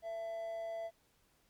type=tone with amplitude modulation; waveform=triangle; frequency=668 Hz; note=E5; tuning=23 cents sharp; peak=-35 dBFS; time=0.02-0.91 s; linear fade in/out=50 ms; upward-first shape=sine; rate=213 Hz; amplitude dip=30%; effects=pink hiss -72 dBFS RMS until 1.49 s + MP3 96 kbps